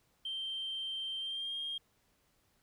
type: tone with pitch glide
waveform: sine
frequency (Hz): 3138 to 3224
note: G7 to G7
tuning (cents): +1 to +48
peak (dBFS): -35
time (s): 0.25-1.78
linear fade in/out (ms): 5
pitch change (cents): +47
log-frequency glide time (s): 1.19-1.54
effects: tanh soft clip ceiling -32 dBFS + pink hiss -73 dBFS RMS until 2.62 s